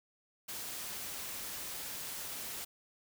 white noise, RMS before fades -42 dBFS, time 0.48-2.65 s, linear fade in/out 10 ms, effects none

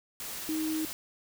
sine tone in noise, 314 Hz, D#4, 16 cents sharp, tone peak -29 dBFS, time 0.49-0.85 s, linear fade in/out 0 ms, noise white, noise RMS -39 dBFS, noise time 0.2-0.93 s, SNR +7 dB, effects none

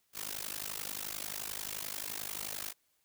white noise with amplitude modulation, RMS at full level -36 dBFS, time 0.13-2.74 s, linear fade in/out 50 ms, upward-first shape sine, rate 51.4 Hz, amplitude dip 100%, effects white hiss -75 dBFS RMS until 3.04 s

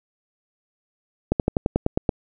slowing click train, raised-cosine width 2 ms, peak -5 dBFS, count 9, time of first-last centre 1.32-2.092 s, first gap 78 ms, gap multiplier 1.06, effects none

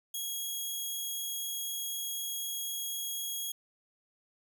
10% pulse tone, 3308 Hz, G#7, 8 cents flat, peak -26 dBFS, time 0.14-3.52 s, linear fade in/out 5 ms, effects none

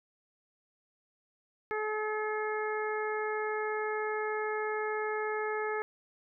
harmonic tone, 428.4 Hz, A4, 46 cents flat, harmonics 1 / 2 / 3 / 4 / 5, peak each -33 / -38 / -39 / -39 / -42 dBFS, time 1.71-5.82 s, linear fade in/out 0 ms, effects none

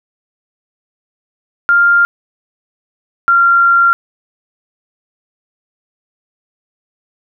sine tone pair in turn, 1398 / 1381.9 Hz, F6 / F6, +1 / -19 cents, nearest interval unison, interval 20 cents, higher first, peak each -6 dBFS, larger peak neither, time 1.69-2.05 / 3.28-3.93 s, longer second, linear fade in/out 0 ms, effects none

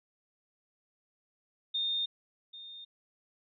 sine tone with echo, 3651 Hz, A#7, 37 cents flat, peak -29 dBFS, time 1.74-2.06 s, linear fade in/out 10 ms, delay 790 ms, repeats 1, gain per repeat -15 dB, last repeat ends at 2.85 s, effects none

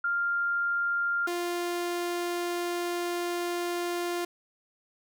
sine / sawtooth tone pair in turn, 1396.9 / 349.2 Hz, F6 / F4, 0 / 0 cents, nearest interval 2 octaves, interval 2400 cents, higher first, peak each -25 dBFS, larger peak neither, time 0.04-1.27 / 1.27-4.25 s, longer second, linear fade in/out 5 ms, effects none

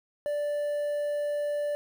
triangle tone with quantisation, 586 Hz, D5, 4 cents flat, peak -25 dBFS, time 0.26-1.75 s, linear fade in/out 0 ms, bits 9, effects none

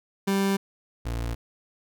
30% pulse tone pair in turn, 196 / 57.95 Hz, G3 / A#1, 0 / -10 cents, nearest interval octave + major sixth, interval 2110 cents, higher first, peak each -19 / -25 dBFS, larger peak first, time 0.27-0.57 / 1.05-1.35 s, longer neither, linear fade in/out 10 ms, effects none

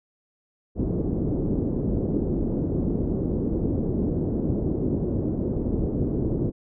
white low-pass noise, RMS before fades -25 dBFS, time 0.75-6.52 s, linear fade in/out 50 ms, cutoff 370 Hz, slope 24 dB/octave, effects none

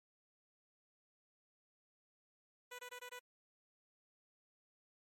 10% pulse tone bursts, 493.9 Hz, B4, in tune, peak -39 dBFS, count 5, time 2.71-3.194 s, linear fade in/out 10 ms, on 80 ms, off 21 ms, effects MP3 64 kbps

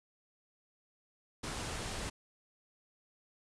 pink low-pass noise, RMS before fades -40 dBFS, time 1.43-2.1 s, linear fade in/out 10 ms, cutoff 10000 Hz, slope 48 dB/octave, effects none

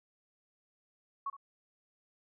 sine tone with echo, 1108.7 Hz, C#6, in tune, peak -33 dBFS, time 1.26-1.3 s, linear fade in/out 5 ms, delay 67 ms, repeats 1, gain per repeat -14 dB, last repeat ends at 1.367 s, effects none

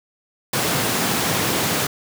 pink high-pass noise, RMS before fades -21 dBFS, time 0.53-1.87 s, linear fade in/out 5 ms, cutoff 110 Hz, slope 24 dB/octave, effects none

